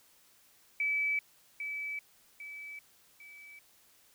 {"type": "tone with echo", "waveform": "sine", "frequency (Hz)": 2300, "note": "D7", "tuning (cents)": -37, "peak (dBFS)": -28, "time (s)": [0.8, 1.19], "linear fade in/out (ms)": 2, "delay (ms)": 800, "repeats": 3, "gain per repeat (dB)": -7, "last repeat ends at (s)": 3.59, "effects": ["white hiss -64 dBFS RMS until 4.14 s"]}